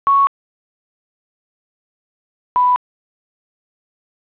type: tone pair in turn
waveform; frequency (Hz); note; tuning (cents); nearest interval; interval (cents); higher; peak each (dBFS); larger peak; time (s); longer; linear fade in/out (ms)
sine; 1108.7 / 991.5; C#6 / B5; 0 / +7; major second; 193; first; -9 / -10; first; 0.07-0.27 / 2.56-2.76; neither; 0
effects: resampled to 8000 Hz + 7-bit